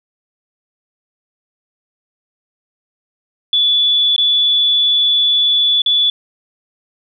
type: tone with dropouts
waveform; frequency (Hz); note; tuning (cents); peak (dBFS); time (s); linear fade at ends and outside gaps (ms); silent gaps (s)
sine; 3447; A7; -36; -10; 3.53-6.1; 2; 4.163-4.18 / 5.819-5.861
effects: none